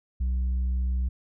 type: tone with tanh clipping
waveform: sine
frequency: 62.8 Hz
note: B1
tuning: 30 cents sharp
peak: -24 dBFS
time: 0.2-1.09 s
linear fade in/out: 10 ms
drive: 3 dB
effects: none